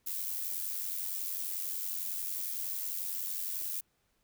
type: noise with amplitude modulation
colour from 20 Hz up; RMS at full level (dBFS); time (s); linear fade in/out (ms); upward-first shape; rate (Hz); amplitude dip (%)
violet; -34; 0.06-3.81; 10; sine; 91; 55
effects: pink hiss -75 dBFS RMS until 4.23 s